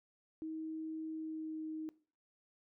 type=tone with pitch glide; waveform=sine; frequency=317.3 to 314 Hz; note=D#4 to D#4; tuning=+34 to +16 cents; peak=-39 dBFS; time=0.42-1.89 s; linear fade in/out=0 ms; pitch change=-18 cents; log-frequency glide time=1.1-1.64 s; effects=noise-tail reverb RT60 0.4 s tail -20 dB re dry